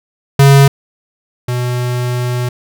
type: tone pair in turn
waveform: square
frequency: 138.59 / 123.47 Hz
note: C#3 / B2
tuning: 0 / 0 cents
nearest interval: major second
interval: 200 cents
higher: first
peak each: -4 / -15 dBFS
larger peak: first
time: 0.39-0.68 / 1.48-2.49 s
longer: second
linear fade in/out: 5 ms
effects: none